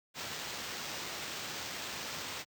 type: noise with sample-and-hold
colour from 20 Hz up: blue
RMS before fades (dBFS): -41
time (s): 0.14-2.45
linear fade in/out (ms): 50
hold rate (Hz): 11025
effects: high-pass 80 Hz 12 dB/octave